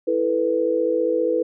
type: chord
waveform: sine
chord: E suspended fourth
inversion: none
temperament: just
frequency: 329.6 / 439.5 / 494.4 Hz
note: E4 / A4 / B4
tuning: 0 / -2 / +2 cents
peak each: -24 / -24 / -20 dBFS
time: 0.07-1.43 s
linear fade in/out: 10 ms
effects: none